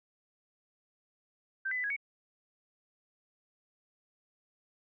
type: tone with pitch steps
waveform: sine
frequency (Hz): 1562 / 2009 / 1994 / 1660 / 2231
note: G6 / B6 / B6 / G#6 / C#7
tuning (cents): -7 / +29 / +16 / -1 / +11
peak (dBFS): -31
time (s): 1.65-1.965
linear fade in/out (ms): 10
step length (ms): 63
effects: none